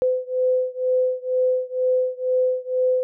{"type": "beating tone pair", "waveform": "sine", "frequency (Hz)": [508, 510.1], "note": ["B4", "C5"], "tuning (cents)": [49, -44], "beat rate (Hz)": 2.1, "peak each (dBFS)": [-21, -22], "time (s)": [0.02, 3.03], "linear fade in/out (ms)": 0, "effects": []}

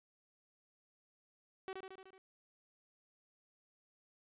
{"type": "tone with echo", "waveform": "sawtooth", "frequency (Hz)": 380, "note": "F#4", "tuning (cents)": 46, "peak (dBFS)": -37, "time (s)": [1.68, 1.73], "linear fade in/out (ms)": 0, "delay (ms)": 75, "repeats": 6, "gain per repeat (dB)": -3, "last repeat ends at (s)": 2.18, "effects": ["resampled to 8000 Hz", "12-bit"]}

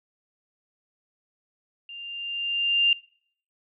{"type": "tone with level ramp", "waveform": "sine", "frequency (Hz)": 2794, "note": "F7", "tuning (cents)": 0, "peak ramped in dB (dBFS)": [-38, -16], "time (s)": [1.89, 2.93], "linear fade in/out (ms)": 2, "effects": ["noise-tail reverb RT60 0.6 s tail -23 dB re dry"]}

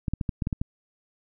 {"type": "clicks", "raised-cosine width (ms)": 5, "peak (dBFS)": -14, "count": 8, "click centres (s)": [0.082, 0.136, 0.212, 0.292, 0.422, 0.471, 0.528, 0.615], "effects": []}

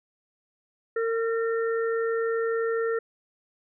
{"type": "harmonic tone", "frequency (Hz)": 455.9, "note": "A#4", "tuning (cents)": -39, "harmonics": [1, 3, 4], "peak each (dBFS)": [-24, -34, -36], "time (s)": [0.96, 2.99], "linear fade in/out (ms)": 5, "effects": []}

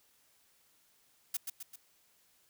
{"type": "noise with echo", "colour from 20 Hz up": "blue", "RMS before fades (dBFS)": -34, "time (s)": [1.34, 1.37], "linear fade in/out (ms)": 5, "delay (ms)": 130, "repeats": 3, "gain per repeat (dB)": -5, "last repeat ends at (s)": 1.76, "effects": ["white hiss -69 dBFS RMS until 2.49 s"]}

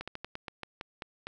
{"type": "slowing click train", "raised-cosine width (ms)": 0.3, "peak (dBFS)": -22, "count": 10, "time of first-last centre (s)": [0.01, 1.27], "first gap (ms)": 66, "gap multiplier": 1.18, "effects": []}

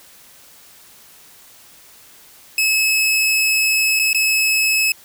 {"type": "tone with dropouts", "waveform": "sawtooth", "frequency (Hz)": 2586, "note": "E7", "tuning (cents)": -34, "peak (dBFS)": -11, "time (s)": [2.58, 4.92], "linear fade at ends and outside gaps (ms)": 2, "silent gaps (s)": [[3.992, 3.996], [4.131, 4.146]], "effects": ["white hiss -46 dBFS RMS until 5.04 s"]}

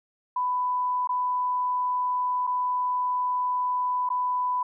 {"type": "tone with dropouts", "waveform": "sine", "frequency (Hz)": 996, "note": "B5", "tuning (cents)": 14, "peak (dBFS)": -23, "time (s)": [0.36, 4.63], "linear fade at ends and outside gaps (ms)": 5, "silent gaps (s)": [[1.074, 1.091], [2.469, 2.473], [4.091, 4.101]], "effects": []}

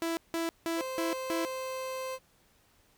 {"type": "tone bursts", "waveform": "sawtooth", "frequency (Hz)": 331.5, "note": "E4", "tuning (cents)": 10, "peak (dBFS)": -26, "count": 5, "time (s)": [0.02, 1.45], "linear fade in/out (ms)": 0, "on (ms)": 150, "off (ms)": 170}
{"type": "tone", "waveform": "30% pulse", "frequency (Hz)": 521, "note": "C5", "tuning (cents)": -7, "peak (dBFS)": -32, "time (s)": [0.76, 2.19], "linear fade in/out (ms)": 50}
{"effects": ["pink hiss -66 dBFS RMS until 2.97 s"]}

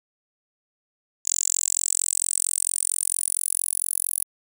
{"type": "tone with high-pass filter sweep", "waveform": "10% pulse", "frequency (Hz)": 44.39, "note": "F1", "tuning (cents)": 29, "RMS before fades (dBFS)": -25, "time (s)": [1.25, 4.24], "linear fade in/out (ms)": 10, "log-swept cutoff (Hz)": [7100, 11000], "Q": 9.3, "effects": []}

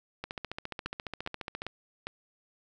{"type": "two click trains", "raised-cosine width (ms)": 0.3, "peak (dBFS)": [-20, -19], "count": [21, 4], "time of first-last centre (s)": [[0.24, 1.619], [0.86, 2.07]], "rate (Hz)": [14.5, 2.48], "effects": []}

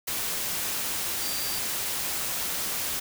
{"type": "tone in noise", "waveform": "sine", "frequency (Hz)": 4699, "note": "D8", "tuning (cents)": 0, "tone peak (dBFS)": -36, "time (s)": [1.21, 1.59], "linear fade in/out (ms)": 10, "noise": "white", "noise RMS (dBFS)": -30, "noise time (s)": [0.07, 3], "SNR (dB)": -9, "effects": []}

